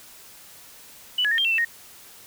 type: tone with pitch steps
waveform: sine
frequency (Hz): 2970 / 1689 / 1830 / 3186 / 2703 / 2657 / 1862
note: F#7 / G#6 / A#6 / G7 / E7 / E7 / A#6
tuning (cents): +6 / +29 / -32 / +27 / +43 / +13 / -2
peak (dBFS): -19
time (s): 1.18-1.649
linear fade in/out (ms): 5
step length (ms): 67
effects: white hiss -47 dBFS RMS until 2.26 s